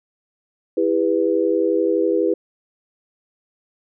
sine chord, E minor, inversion none, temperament equal with one note detuned, 329.6 / 401.4 / 493.9 Hz, E4 / G4 / B4, 0 / +41 / 0 cents, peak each -20 dBFS, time 0.77-2.34 s, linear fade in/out 5 ms, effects none

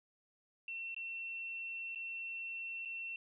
sine tone with dropouts, 2705 Hz, E7, 44 cents sharp, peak -40 dBFS, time 0.68-3.16 s, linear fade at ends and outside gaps 2 ms, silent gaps 0.946-0.964 / 1.949-1.957 / 2.851-2.856 s, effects none

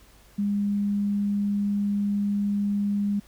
sine tone, 203.2 Hz, G#3, 38 cents flat, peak -22 dBFS, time 0.38-3.2 s, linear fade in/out 10 ms, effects added 50 Hz sine -56 dBFS peak until 3.27 s + pink hiss -56 dBFS RMS until 3.27 s

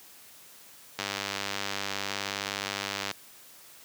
click train, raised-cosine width 0.2 ms, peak -13 dBFS, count 212, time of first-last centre 0.99-3.113 s, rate 99.4 Hz, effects white hiss -52 dBFS RMS until 3.84 s + high-pass 100 Hz 12 dB/octave

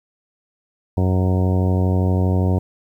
harmonic tone, 92.5 Hz, F#2, in tune, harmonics 1 / 2 / 3 / 4 / 5 / 6 / 7 / 8 / 10, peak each -16 / -22 / -26 / -28 / -30 / -32 / -33 / -34 / -36 dBFS, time 0.97-2.59 s, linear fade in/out 5 ms, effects 9-bit

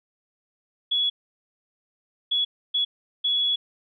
sine tone bursts at uneven times, 3378 Hz, G#7, 29 cents sharp, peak -20 dBFS, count 4, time 0.91-1.1 / 2.31-2.45 / 2.74-2.85 / 3.24-3.56 s, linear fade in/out 10 ms, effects none

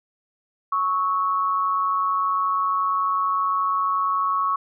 sine tone pair together, 1108.7 / 1297.4 Hz, C#6 / E6, 0 / -28 cents, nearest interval minor third, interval 272 cents, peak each -20 / -27 dBFS, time 0.72-4.56 s, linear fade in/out 5 ms, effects none

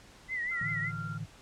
sine tone with vibrato, 1975.5 Hz, B6, in tune, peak -31 dBFS, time 0.28-0.92 s, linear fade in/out 50 ms, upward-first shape triangle, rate 5.3 Hz, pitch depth 100 cents each way
sine tone with tremolo, 1384 Hz, F6, 16 cents flat, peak -38 dBFS, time 0.51-1.18 s, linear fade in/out 10 ms, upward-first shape triangle, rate 2.5 Hz, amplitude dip 45%
sine chord, A suspended fourth, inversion none, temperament equal, 110 / 146.83 / 164.81 Hz, A2 / D3 / E3, 0 / 0 / 0 cents, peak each -40 dBFS, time 0.61-1.26 s, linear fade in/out 5 ms
effects pink hiss -55 dBFS RMS until 1.41 s + low-pass 8000 Hz 12 dB/octave

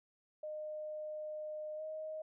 sine tone with pitch glide, 612 to 624.9 Hz, D#5 to D#5, -29 to +7 cents, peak -40 dBFS, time 0.43-2.22 s, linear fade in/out 5 ms, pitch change +36 cents, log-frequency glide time 1.76-1.82 s, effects none

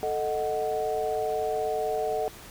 sine chord, D# diminished, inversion second, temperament equal, 440 / 622.3 / 740 Hz, A4 / D#5 / F#5, 0 / 0 / 0 cents, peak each -29 / -31 / -30 dBFS, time 0.03-2.28 s, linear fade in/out 0 ms, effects pink hiss -46 dBFS RMS until 2.5 s

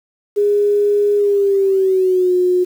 sine tone with pitch glide, 410.8 to 361.8 Hz, G#4 to F#4, -19 to -39 cents, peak -11 dBFS, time 0.36-2.65 s, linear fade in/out 20 ms, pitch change -220 cents, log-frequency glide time 1.17-2.32 s, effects 7-bit

